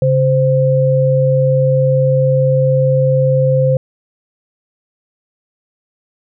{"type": "tone pair together", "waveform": "sine", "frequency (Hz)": [137.73, 520], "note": ["C#3", "C5"], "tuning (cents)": [-11, -11], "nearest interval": "octave + major seventh", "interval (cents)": 2300, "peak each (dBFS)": -12, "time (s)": [0.02, 3.77], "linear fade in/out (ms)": 2, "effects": []}